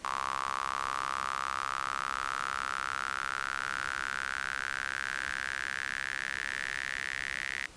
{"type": "tone with high-pass filter sweep", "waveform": "sawtooth", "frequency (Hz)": 66.9, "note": "C2", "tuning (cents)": 39, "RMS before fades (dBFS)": -35, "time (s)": [0.04, 7.67], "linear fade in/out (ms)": 5, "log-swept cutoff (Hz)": [1100, 1900], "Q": 6.2, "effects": ["pink hiss -52 dBFS RMS until 7.76 s", "resampled to 22050 Hz"]}